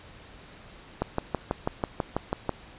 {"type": "click train", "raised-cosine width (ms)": 1, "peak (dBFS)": -11, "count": 10, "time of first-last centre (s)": [1.02, 2.493], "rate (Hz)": 6.11, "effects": ["pink hiss -49 dBFS RMS until 2.78 s", "resampled to 8000 Hz"]}